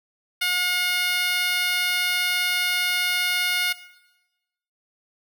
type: tone with high-pass filter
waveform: 10% pulse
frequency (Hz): 719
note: F#5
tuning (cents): -50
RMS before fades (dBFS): -23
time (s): 0.41-3.73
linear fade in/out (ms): 10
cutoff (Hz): 1700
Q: 1.2
effects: noise-tail reverb RT60 1.0 s tail -17 dB re dry